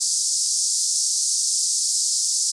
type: band-pass noise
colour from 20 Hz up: pink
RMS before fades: -22 dBFS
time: 0-2.52 s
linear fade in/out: 20 ms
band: 4900 to 9300 Hz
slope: 48 dB/octave
effects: resampled to 24000 Hz